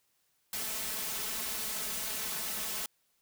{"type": "noise with comb filter", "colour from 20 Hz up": "white", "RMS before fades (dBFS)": -36, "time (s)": [0.53, 2.86], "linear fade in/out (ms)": 2, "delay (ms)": 4.6, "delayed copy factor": 0.85, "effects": ["white hiss -74 dBFS RMS until 3.21 s"]}